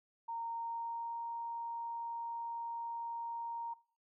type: tone with pitch glide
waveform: sine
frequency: 924 to 931 Hz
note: A#5 to A#5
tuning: -16 to -2 cents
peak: -38 dBFS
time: 0.28-3.74 s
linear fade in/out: 10 ms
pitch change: +14 cents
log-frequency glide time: 0.52-1.17 s
effects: noise-tail reverb RT60 0.5 s tail -21 dB re dry